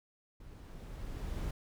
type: noise with level ramp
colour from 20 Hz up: brown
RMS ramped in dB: -52 to -36 dBFS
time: 0.4-1.51 s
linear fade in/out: 5 ms
effects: none